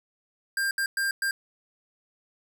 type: tone bursts at uneven times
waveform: square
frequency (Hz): 1595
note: G6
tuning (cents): +30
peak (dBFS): -25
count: 4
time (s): 0.57-0.71 / 0.78-0.86 / 0.97-1.11 / 1.22-1.31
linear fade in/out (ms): 2
effects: none

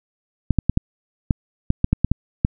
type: clicks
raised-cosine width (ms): 5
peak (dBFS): -3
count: 11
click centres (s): 0.507 / 0.587 / 0.696 / 0.774 / 1.308 / 1.704 / 1.844 / 1.93 / 2.046 / 2.116 / 2.449
effects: none

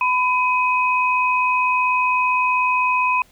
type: tone pair together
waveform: sine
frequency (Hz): 1001.3 / 2523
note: B5 / D#7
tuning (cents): +24 / +23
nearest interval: octave + major third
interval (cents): 1599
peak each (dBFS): -17 / -20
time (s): 0.01-3.22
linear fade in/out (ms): 2
effects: pink hiss -54 dBFS RMS until 3.31 s

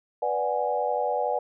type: chord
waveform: sine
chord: G# half-diminished seventh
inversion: first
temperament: equal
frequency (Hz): 493.9 / 587.3 / 740 / 830.6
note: B4 / D5 / F#5 / G#5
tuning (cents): 0 / 0 / 0 / 0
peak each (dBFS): -29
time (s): 0.22-1.39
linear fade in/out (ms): 5
effects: none

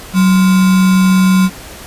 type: tone with sample-and-hold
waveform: sine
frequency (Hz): 186.9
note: F#3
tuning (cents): +18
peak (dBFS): -6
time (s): 0.13-1.5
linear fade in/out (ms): 50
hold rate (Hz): 1225
effects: pink hiss -32 dBFS RMS until 1.86 s + resampled to 32000 Hz

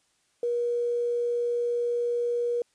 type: tone with quantisation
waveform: sine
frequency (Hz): 478.5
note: A#4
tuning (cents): +45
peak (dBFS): -24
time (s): 0.43-2.62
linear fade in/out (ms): 2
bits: 9
effects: white hiss -69 dBFS RMS until 2.74 s + resampled to 22050 Hz

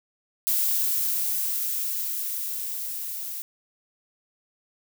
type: noise with level ramp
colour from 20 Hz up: violet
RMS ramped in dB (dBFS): -23 to -34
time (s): 0.47-3.42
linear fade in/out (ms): 0
effects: none

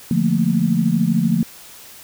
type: chord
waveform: sine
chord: Bb major seventh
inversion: first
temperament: equal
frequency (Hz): 146.83 / 174.61 / 220 / 233.1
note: D3 / F3 / A3 / Bb3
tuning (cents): 0 / 0 / 0 / 0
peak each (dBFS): -23 / -18 / -19 / -21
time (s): 0.11-1.43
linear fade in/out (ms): 2
effects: white hiss -41 dBFS RMS until 2.03 s

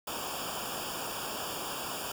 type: noise with comb filter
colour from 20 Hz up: pink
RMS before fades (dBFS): -37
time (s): 0.07-2.12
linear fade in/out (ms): 5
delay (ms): 0.49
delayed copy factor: -1
effects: none

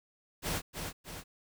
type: noise with echo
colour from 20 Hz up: pink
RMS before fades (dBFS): -34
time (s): 0.42-0.62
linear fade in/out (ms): 50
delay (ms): 310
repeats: 2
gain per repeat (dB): -5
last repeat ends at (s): 1.24
effects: none

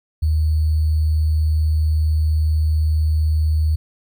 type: tone with sample-and-hold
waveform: sine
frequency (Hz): 77.8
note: D#2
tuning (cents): 0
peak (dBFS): -14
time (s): 0.22-3.76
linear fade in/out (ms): 10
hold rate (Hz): 4410
effects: none

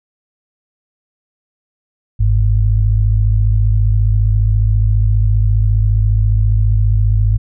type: tone pair together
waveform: sine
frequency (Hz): 49.67 / 104.4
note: G1 / G#2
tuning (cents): +24 / +10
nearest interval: octave + minor second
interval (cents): 1286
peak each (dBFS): -12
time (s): 2.19-7.38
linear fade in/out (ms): 20
effects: none

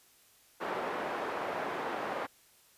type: band-pass noise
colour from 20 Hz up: pink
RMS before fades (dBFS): -36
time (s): 0.6-2.27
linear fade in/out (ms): 20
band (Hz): 440 to 1400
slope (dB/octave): 12
effects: white hiss -63 dBFS RMS until 2.77 s + resampled to 32000 Hz

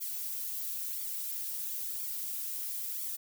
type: noise with flanger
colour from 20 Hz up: violet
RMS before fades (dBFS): -37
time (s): 0-3.17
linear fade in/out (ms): 20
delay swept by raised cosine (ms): 0.87 to 6.07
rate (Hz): 0.99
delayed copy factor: +0.8
effects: none

